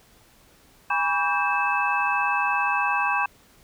sine tone cluster, 817 / 980 / 1137 / 1578 / 2615 Hz, G#5 / B5 / C#6 / G6 / E7, -29 / -14 / +44 / +11 / -15 cents, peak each -27 dBFS, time 0.9-3.26 s, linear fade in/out 5 ms, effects pink hiss -56 dBFS RMS until 3.63 s

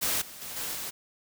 white noise with level steps, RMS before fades -28 / -45 / -39 / -34 / -36 dBFS, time 0.01-0.91 s, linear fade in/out 20 ms, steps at 0.21 / 0.41 / 0.56 / 0.74 s, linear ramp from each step 10 ms, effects none

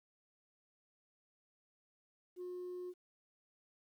sine tone, 360 Hz, F#4, 47 cents flat, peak -40 dBFS, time 2.36-2.94 s, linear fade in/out 50 ms, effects tanh soft clip ceiling -40 dBFS + 12-bit

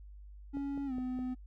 triangle tone with pitch glide, 279.7 to 253.5 Hz, C#4 to B3, +16 to +45 cents, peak -32 dBFS, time 0.53-1.35 s, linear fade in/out 20 ms, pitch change -171 cents, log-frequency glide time 0.86-0.93 s
click train, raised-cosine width 2 ms, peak -33 dBFS, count 4, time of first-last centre 0.57-1.19 s, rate 4.84 Hz
effects noise-tail reverb RT60 0.1 s tail -25 dB re dry + added 50 Hz sine -48 dBFS peak until 1.46 s

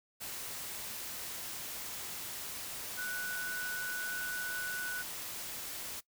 sine tone in noise, 1482 Hz, F#6, 2 cents sharp, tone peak -36 dBFS, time 2.97-5.03 s, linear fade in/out 20 ms, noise white, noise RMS -42 dBFS, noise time 0.2-6.01 s, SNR +3 dB, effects noise-tail reverb RT60 0.1 s tail -20 dB re dry

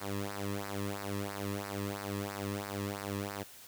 sawtooth tone with flanger, 100.2 Hz, G2, 38 cents sharp, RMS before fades -38 dBFS, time 0-3.44 s, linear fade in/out 20 ms, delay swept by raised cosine 0.29 to 1.39 ms, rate 3 Hz, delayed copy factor -0.9, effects white hiss -53 dBFS RMS until 3.67 s

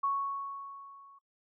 sine tone with level ramp, 1108.7 Hz, C#6, in tune, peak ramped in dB -26 to -54 dBFS, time 0.03-1.19 s, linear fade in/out 10 ms, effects noise-tail reverb RT60 0.1 s tail -24 dB re dry

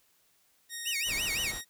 10% pulse tone with pitch glide, 1864.7 to 1877.7 Hz, A#6 to A#6, 0 to +12 cents, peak -28 dBFS, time 0.69-1.65 s, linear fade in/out 50 ms, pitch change +12 cents, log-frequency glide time 0.85-1.33 s
sawtooth tone with vibrato, 2554 Hz, D#7, 45 cents sharp, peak -27 dBFS, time 0.85-1.52 s, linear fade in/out 20 ms, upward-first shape sine, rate 5.8 Hz, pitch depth 280 cents each way
pink low-pass noise, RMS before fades -42 dBFS, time 1.05-1.62 s, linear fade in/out 50 ms, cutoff 11000 Hz, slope 48 dB/octave
effects white hiss -68 dBFS RMS until 1.69 s

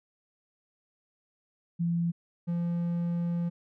sine / triangle tone pair in turn, 170 / 171.78 Hz, F3 / F3, -46 / -28 cents, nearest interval unison, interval 18 cents, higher second, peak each -25 dBFS, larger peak neither, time 1.79-2.12 / 2.47-3.5 s, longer second, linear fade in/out 20 ms, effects none

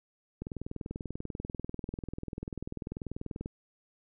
click train, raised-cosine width 3 ms, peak -24 dBFS, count 63, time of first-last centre 0.42-3.459 s, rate 20.4 Hz, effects none

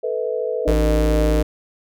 sine chord, A suspended second, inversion none, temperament equal with one note detuned, 440 / 493.9 / 642.7 Hz, A4 / B4 / E5, 0 / 0 / -44 cents, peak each -24 / -23 / -28 dBFS, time 0.03-0.73 s, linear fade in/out 10 ms
harmonic tone, 152.1 Hz, D#3, 39 cents flat, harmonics 2 / 3 / 4, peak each -23 / -23 / -23 dBFS, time 0.65-1.43 s, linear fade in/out 10 ms
square tone, 55 Hz, A1, in tune, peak -17 dBFS, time 0.67-1.43 s, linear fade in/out 10 ms
effects none

